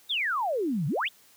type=exponential two-way sweep; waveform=sine; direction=down then up; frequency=3800 to 132.6 to 3800 Hz; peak=-25 dBFS; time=0.09-1.09 s; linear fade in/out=20 ms; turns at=0.87 s; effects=white hiss -58 dBFS RMS until 1.36 s + high-pass 80 Hz 12 dB/octave